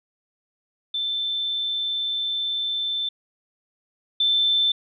sine tone pair in turn, 3541 / 3541 Hz, A7 / A7, +10 / +10 cents, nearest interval unison, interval 0 cents, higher neither, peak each -23 / -17 dBFS, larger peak second, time 0.94-3.09 / 4.2-4.72 s, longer first, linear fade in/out 5 ms, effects none

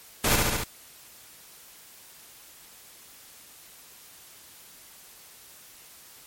pink noise with echo, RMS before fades -23 dBFS, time 0.24-0.36 s, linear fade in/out 5 ms, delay 70 ms, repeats 4, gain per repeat -2 dB, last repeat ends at 0.64 s, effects white hiss -50 dBFS RMS until 6.26 s + MP3 64 kbps

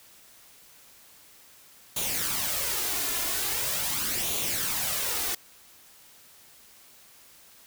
white noise with flanger, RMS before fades -29 dBFS, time 1.96-5.35 s, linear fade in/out 5 ms, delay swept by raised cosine 0.29 to 2.89 ms, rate 0.42 Hz, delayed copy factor +0.55, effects white hiss -54 dBFS RMS until 7.66 s

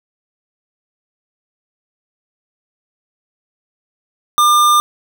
square tone, 1200 Hz, D6, 37 cents sharp, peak -9 dBFS, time 4.38-4.8 s, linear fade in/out 0 ms, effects none

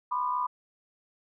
sine tone cluster, 992 / 1058 / 1208 Hz, B5 / C6 / D6, +7 / +19 / +48 cents, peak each -28 / -35 / -33 dBFS, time 0.11-0.47 s, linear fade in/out 10 ms, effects none

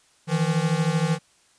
square beating tone pair, 155.56 / 168.56 Hz, D#3 / E3, 0 / +39 cents, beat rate 13 Hz, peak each -24 dBFS, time 0.27-1.19 s, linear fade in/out 50 ms, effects white hiss -60 dBFS RMS until 1.58 s + resampled to 22050 Hz

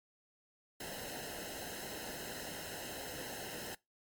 pink noise with comb filter, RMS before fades -44 dBFS, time 0.8-3.75 s, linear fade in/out 5 ms, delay 0.86 ms, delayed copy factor -0.85, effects noise-tail reverb RT60 0.2 s tail -22 dB re dry + MP3 96 kbps

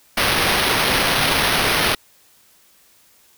white noise with sample-and-hold, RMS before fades -18 dBFS, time 0.17-1.95 s, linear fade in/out 5 ms, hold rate 7350 Hz, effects white hiss -54 dBFS RMS until 3.37 s

